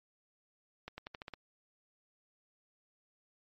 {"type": "accelerating click train", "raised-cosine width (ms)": 0.3, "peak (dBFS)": -27, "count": 7, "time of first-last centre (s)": [0.88, 1.337], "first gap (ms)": 100, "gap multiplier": 0.89, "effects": ["MP3 32 kbps"]}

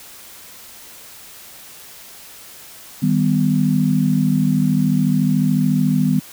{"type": "chord", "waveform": "sine", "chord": "Eb augmented", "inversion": "none", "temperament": "equal with one note detuned", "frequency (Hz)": [155.56, 196, 249.7], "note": ["Eb3", "G3", "B3"], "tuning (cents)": [0, 0, 19], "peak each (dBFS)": -18, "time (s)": [3.02, 6.2], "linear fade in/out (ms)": 10, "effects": ["white hiss -40 dBFS RMS until 6.32 s"]}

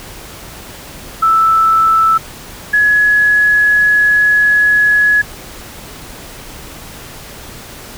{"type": "tone pair in turn", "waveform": "sine", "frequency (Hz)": [1318.5, 1687.8], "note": ["E6", "G#6"], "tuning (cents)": [0, 27], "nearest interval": "major third", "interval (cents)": 427, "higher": "second", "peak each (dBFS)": -7, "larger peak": "neither", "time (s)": [[1.22, 2.18], [2.73, 5.22]], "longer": "second", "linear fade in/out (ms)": 10, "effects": ["pink hiss -32 dBFS RMS until 7.97 s"]}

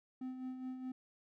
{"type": "tone with tremolo", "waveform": "triangle", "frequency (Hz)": 257, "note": "C4", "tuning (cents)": -31, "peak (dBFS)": -37, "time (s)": [0.21, 0.92], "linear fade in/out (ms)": 5, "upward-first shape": "sine", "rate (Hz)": 4.8, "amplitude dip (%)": 50, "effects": []}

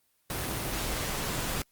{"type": "noise with amplitude modulation", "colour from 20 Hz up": "pink", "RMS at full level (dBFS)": -31, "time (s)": [0.3, 1.62], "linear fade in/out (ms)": 2, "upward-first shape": "sine", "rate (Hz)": 177, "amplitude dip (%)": 30, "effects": ["white hiss -71 dBFS RMS until 1.71 s", "Opus 24 kbps"]}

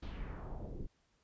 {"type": "noise with low-pass filter sweep", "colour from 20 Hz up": "brown", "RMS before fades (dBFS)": -43, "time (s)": [0.02, 0.87], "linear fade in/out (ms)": 10, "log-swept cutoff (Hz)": [4200, 300], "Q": 2, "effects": ["pink hiss -75 dBFS RMS until 1.23 s", "resampled to 16000 Hz"]}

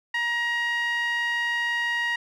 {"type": "tone with band-pass filter", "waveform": "sawtooth", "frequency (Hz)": 946, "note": "A#5", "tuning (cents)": 25, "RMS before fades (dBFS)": -26, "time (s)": [0.14, 2.16], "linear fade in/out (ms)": 5, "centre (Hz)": 2100, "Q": 4.4, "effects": []}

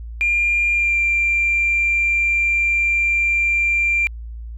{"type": "tone with pitch glide", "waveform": "sine", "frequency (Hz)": [2400, 2372], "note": ["D7", "D7"], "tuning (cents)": [37, 17], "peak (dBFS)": -14, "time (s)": [0.21, 4.07], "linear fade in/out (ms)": 0, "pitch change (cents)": -20, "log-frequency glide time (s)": [0.74, 0.97], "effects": ["tanh soft clip ceiling -10 dBFS", "added 57 Hz sine -29 dBFS peak until 4.57 s"]}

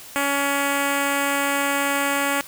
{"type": "tone with notch filter", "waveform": "5% pulse", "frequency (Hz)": 280.9, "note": "C#4", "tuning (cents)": 23, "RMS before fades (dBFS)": -22, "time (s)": [0.16, 2.41], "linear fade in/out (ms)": 0, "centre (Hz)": 3900, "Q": 1.3, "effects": ["white hiss -41 dBFS RMS until 2.47 s"]}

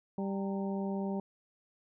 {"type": "harmonic tone with a mistuned harmonic", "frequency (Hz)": 196, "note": "G3", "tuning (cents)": 0, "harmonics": [1, 2, 3, 4, 5], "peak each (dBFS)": [-33, -39, -43, -45, -47], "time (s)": [0.18, 1.2], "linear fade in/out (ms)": 2, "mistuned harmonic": 5, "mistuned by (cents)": -110, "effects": []}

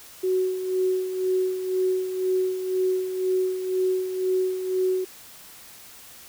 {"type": "tone with tremolo", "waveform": "sine", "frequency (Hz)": 372, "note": "F#4", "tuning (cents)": 9, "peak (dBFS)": -19, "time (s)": [0.23, 5.05], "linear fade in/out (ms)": 10, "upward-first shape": "sine", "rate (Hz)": 2, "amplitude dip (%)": 60, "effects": ["white hiss -46 dBFS RMS until 6.28 s"]}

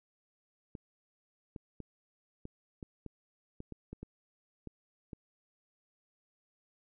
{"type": "clicks", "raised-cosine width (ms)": 3, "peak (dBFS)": -30, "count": 12, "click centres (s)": [0.752, 1.562, 1.803, 2.454, 2.828, 3.063, 3.604, 3.723, 3.93, 4.03, 4.673, 5.132], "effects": []}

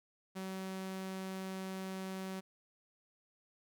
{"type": "tone", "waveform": "sawtooth", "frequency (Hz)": 189.6, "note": "F#3", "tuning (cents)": 43, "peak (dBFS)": -36, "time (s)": [0.35, 2.41], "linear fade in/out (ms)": 20, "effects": []}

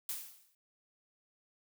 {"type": "noise with exponential decay", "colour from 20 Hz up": "blue", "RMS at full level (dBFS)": -36, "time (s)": [0.09, 0.55], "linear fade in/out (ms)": 2, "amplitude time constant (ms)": 100, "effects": []}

